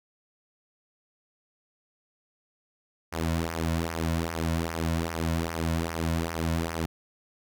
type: tone with flanger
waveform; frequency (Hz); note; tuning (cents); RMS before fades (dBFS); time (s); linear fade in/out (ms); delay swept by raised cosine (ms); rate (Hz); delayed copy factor
sawtooth; 82.41; E2; 0; -29; 3.12-6.86; 10; 0.25 to 2.55; 2.5; -0.75
effects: none